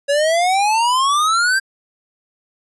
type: exponential sweep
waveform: square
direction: up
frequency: 556 to 1600 Hz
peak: -14 dBFS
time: 0.08-1.6 s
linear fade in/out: 20 ms
effects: resampled to 24000 Hz